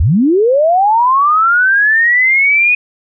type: linear sweep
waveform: sine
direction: up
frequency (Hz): 58.6 to 2489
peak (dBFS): -7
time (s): 0-2.75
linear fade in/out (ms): 5
effects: none